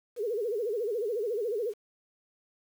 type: tone with vibrato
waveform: sine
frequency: 444.5 Hz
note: A4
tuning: 18 cents sharp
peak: -28 dBFS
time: 0.16-1.74 s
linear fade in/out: 50 ms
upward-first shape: sine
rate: 14 Hz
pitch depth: 180 cents each way
effects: 9-bit